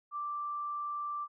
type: tone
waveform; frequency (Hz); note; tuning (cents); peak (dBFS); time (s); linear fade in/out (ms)
sine; 1174.7; D6; 0; -34; 0.11-1.28; 50
effects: none